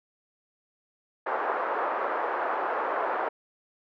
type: band-pass noise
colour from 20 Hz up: white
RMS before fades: -29 dBFS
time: 1.26-3.29 s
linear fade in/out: 10 ms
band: 410 to 1300 Hz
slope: 24 dB/octave
effects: none